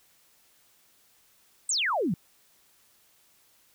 sine exponential sweep, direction down, 8650 to 150.4 Hz, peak -24 dBFS, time 1.69-2.14 s, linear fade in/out 2 ms, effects white hiss -63 dBFS RMS until 3.74 s

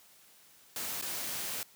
white noise with dropouts, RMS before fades -37 dBFS, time 0.76-1.63 s, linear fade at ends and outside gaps 1 ms, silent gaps 1.013-1.024 s, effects white hiss -60 dBFS RMS until 1.75 s + high-pass 80 Hz 12 dB/octave

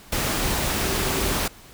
sine tone in noise, 385.2 Hz, G4, 30 cents flat, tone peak -32 dBFS, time 0.84-1.33 s, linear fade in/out 5 ms, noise pink, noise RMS -24 dBFS, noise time 0.12-1.48 s, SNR -11 dB, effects pink hiss -47 dBFS RMS until 1.73 s

